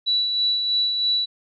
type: tone with tremolo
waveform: sine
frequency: 3940 Hz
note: B7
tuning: 5 cents flat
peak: -17 dBFS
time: 0.06-1.26 s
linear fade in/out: 20 ms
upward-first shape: sine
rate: 3.1 Hz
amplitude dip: 40%
effects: none

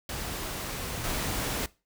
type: noise with level steps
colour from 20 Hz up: pink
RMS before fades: -35 / -31 dBFS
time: 0.09-1.66 s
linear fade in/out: 2 ms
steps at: 1.04 s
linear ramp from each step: 2 ms
effects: noise-tail reverb RT60 0.3 s tail -21 dB re dry

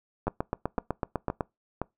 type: two click trains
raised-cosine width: 1 ms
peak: -15 / -13 dBFS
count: 4 / 10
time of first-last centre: 0.27-1.816 / 0.28-1.408 s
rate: 1.94 / 7.98 Hz
effects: noise-tail reverb RT60 0.2 s tail -24 dB re dry

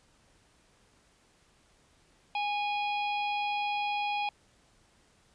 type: harmonic tone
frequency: 825 Hz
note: G#5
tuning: 12 cents flat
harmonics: 1 / 3 / 4 / 5 / 6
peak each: -30 / -35 / -41 / -48 / -50 dBFS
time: 2.35-4.29 s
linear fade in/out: 2 ms
effects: pink hiss -65 dBFS RMS until 5.34 s + resampled to 22050 Hz

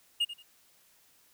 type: tone with echo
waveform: triangle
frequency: 2846 Hz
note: F7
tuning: 32 cents sharp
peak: -23 dBFS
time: 0.2-0.25 s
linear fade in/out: 10 ms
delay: 89 ms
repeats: 2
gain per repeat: -13 dB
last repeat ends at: 0.428 s
effects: white hiss -64 dBFS RMS until 1.33 s

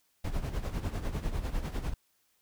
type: noise with tremolo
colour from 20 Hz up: brown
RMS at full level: -30 dBFS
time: 0.24-1.94 s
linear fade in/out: 5 ms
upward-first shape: sine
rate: 10 Hz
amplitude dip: 70%
effects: white hiss -72 dBFS RMS until 2.41 s

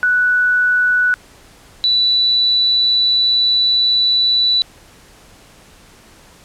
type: tone pair in turn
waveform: sine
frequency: 1480 / 3961 Hz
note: F#6 / B7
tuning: 0 / +4 cents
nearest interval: octave + perfect fourth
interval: 1704 cents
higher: second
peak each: -11 dBFS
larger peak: neither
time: 0.03-1.14 / 1.84-4.62 s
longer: second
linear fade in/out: 0 ms
effects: pink hiss -45 dBFS RMS until 6.44 s + low-pass 11000 Hz 12 dB/octave

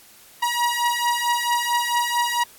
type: beating tone pair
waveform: sawtooth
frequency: 955 / 959.5 Hz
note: A#5 / A#5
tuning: +42 / +50 cents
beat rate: 4.5 Hz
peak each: -19 dBFS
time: 0.42-2.44 s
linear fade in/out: 10 ms
effects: white hiss -49 dBFS RMS until 2.58 s + AAC 64 kbps

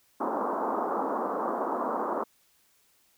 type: band-pass noise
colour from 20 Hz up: white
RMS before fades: -30 dBFS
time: 0.2-2.24 s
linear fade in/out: 10 ms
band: 220 to 1200 Hz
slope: 48 dB/octave
effects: white hiss -66 dBFS RMS until 3.17 s

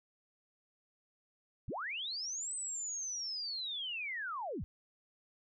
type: linear two-way sweep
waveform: sine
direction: up then down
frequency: 41.2 to 8200 to 41.2 Hz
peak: -37 dBFS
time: 1.68-4.64 s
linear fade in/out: 0 ms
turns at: 2.54 s
effects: none

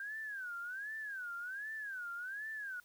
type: tone with vibrato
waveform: sine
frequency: 1568 Hz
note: G6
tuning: in tune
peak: -40 dBFS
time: 0-2.8 s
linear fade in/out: 2 ms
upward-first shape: sine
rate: 1.3 Hz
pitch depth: 210 cents each way
effects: white hiss -67 dBFS RMS until 2.84 s

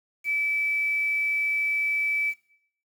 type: tone with quantisation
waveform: sine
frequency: 2307 Hz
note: D7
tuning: 31 cents flat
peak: -23 dBFS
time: 0.24-2.34 s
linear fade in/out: 50 ms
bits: 8
effects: noise-tail reverb RT60 0.7 s tail -18 dB re dry

